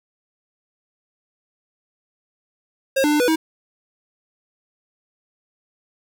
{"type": "tone with pitch steps", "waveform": "square", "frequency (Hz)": [538, 297.3, 298.9, 491.9, 319.4], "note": ["C5", "D4", "D4", "B4", "D#4"], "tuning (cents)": [48, 21, 31, -7, 45], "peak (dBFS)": -16, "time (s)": [2.96, 3.36], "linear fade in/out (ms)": 10, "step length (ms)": 80, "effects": []}